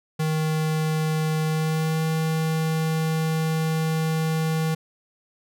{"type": "tone with pitch glide", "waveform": "square", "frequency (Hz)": [156.8, 159.45], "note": ["D#3", "D#3"], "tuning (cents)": [14, 43], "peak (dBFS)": -22, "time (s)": [0.19, 4.75], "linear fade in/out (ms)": 10, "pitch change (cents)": 29, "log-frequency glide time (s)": [1.46, 2.04], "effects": []}